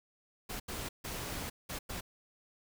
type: noise bursts at uneven times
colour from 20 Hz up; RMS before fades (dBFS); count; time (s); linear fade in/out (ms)
pink; -40; 5; 0.49-0.6 / 0.68-0.89 / 1.04-1.5 / 1.69-1.79 / 1.89-2.01; 10
effects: none